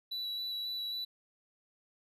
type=tone with vibrato; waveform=triangle; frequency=3941 Hz; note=B7; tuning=4 cents flat; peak=-34 dBFS; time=0.11-1.05 s; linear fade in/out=10 ms; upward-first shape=square; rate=3.7 Hz; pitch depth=9 cents each way; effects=none